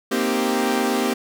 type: chord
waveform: sawtooth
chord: C minor seventh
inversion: third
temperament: equal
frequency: 233.1 / 261.6 / 311.1 / 392 Hz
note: Bb3 / C4 / Eb4 / G4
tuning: 0 / 0 / 0 / 0 cents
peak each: -20 / -20 / -25 / -20 dBFS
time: 0.11-1.14 s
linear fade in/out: 10 ms
effects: none

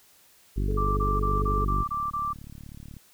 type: harmonic tone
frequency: 49 Hz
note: G1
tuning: in tune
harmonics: 1 / 2 / 3 / 4 / 5 / 6 / 7 / 8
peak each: -25 / -31 / -35 / -37 / -39 / -41 / -42 / -43 dBFS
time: 0.56-1.83 s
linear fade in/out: 10 ms
type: tone with tremolo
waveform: sine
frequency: 426.8 Hz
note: G#4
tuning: 47 cents sharp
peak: -31 dBFS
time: 0.68-1.65 s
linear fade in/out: 10 ms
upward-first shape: square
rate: 15 Hz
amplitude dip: 35%
type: tone bursts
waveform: sine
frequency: 1174.7 Hz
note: D6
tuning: in tune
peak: -26 dBFS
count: 7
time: 0.77-2.332 s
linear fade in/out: 10 ms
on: 200 ms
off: 27 ms
type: click train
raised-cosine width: 5 ms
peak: -31 dBFS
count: 61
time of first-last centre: 1.31-2.967 s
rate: 36.2 Hz
effects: white hiss -58 dBFS RMS until 3.13 s

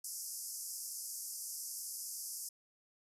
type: band-pass noise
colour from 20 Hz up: white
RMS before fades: -44 dBFS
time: 0.04-2.49 s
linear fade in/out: 5 ms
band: 4900 to 13000 Hz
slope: 96 dB/octave
effects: none

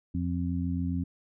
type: harmonic tone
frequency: 87.31 Hz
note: F2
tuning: in tune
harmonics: 1 / 2 / 3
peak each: -31 / -32 / -32 dBFS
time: 0.14-1.04 s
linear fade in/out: 10 ms
effects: none

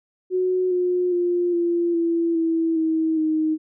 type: tone with pitch steps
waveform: sine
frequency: 368.1 / 359.7 / 351.5 / 343.4 / 335.6 / 327.9 / 320.4 / 313.1 Hz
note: F#4 / F#4 / F4 / F4 / E4 / E4 / E4 / D#4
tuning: -9 / -49 / +11 / -29 / +31 / -9 / -49 / +11 cents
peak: -18 dBFS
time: 0.3-3.58 s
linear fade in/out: 50 ms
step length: 410 ms
effects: none

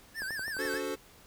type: tone with vibrato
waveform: square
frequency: 1661.2 Hz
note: G#6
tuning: in tune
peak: -35 dBFS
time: 0.14-0.81 s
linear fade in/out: 50 ms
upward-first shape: sine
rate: 6.5 Hz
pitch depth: 150 cents each way
type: click train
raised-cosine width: 1 ms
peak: -30 dBFS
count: 7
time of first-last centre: 0.22-0.742 s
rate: 11.5 Hz
type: chord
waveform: square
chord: D dominant seventh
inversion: none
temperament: equal with one note detuned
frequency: 288.3 / 370 / 440 / 523.3 Hz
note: D4 / F#4 / A4 / C5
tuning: -32 / 0 / 0 / 0 cents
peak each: -40 / -39 / -38 / -40 dBFS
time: 0.58-0.96 s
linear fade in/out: 20 ms
effects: pink hiss -57 dBFS RMS until 1.26 s

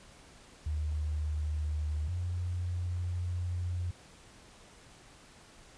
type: tone pair in turn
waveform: sine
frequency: 76.1 / 88.67 Hz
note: D#2 / F2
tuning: -38 / +27 cents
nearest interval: minor third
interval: 265 cents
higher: second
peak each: -30 / -31 dBFS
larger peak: first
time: 0.66-2.08 / 2.08-3.91 s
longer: second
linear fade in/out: 5 ms
effects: pink hiss -56 dBFS RMS until 5.77 s + resampled to 22050 Hz

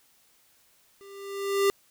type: tone with level ramp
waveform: square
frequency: 396.6 Hz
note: G4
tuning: 20 cents sharp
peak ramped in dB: -48 to -19 dBFS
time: 1.01-1.7 s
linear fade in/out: 0 ms
effects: white hiss -63 dBFS RMS until 1.9 s

